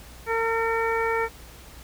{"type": "harmonic tone", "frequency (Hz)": 454.6, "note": "A#4", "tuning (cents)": -43, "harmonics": [1, 2, 3, 4, 5], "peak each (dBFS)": [-25, -28, -30, -31, -32], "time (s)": [0.26, 1.29], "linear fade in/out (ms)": 50, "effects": ["added 60 Hz sine -47 dBFS peak until 1.83 s", "pink hiss -47 dBFS RMS until 1.83 s"]}